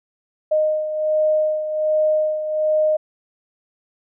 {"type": "beating tone pair", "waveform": "sine", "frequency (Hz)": [617, 618.3], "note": ["D#5", "D#5"], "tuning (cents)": [-15, -11], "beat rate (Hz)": 1.3, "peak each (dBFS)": [-17, -24], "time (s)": [0.51, 2.97], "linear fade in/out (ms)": 10, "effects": []}